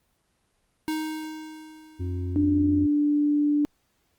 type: tone with exponential decay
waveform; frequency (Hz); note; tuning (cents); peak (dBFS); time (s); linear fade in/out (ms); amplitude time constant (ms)
square; 312.3; D#4; +7; -25; 0.88-2.63; 0; 380
type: harmonic tone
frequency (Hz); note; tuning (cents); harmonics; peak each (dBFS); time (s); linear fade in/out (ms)
90; F#2; -47; 1 / 3 / 4; -27 / -36 / -39; 1.99-2.87; 20
type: tone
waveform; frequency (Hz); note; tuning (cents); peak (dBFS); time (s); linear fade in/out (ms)
sine; 293.7; D4; 0; -19; 2.36-3.65; 0
effects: pink hiss -70 dBFS RMS until 4.18 s + Opus 24 kbps